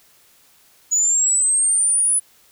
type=linear sweep; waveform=sine; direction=up; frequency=6810 to 10010 Hz; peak=-13 dBFS; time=0.91-2.2 s; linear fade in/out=20 ms; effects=tanh soft clip ceiling -11 dBFS + white hiss -54 dBFS RMS until 2.51 s